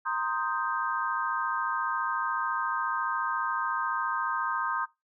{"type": "chord", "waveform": "sine", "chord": "C minor seventh", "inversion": "third", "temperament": "equal", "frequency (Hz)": [932.3, 1046.5, 1244.5, 1568], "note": ["Bb5", "C6", "Eb6", "G6"], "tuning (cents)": [0, 0, 0, 0], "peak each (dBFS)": [-34, -33, -32, -33], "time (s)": [0.05, 4.86], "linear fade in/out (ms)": 20, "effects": ["noise-tail reverb RT60 0.2 s tail -19 dB re dry"]}